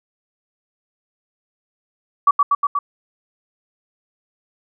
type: tone with echo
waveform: sine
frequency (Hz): 1142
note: D6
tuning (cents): -49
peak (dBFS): -8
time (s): 2.27-2.31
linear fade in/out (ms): 5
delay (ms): 120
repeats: 4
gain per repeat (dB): -2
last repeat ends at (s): 2.79
effects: none